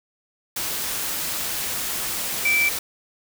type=tone in noise; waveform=sine; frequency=2328 Hz; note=D7; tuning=16 cents flat; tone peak=-17 dBFS; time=2.45-2.69 s; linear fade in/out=5 ms; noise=white; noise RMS=-27 dBFS; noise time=0.56-2.79 s; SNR=+7 dB; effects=none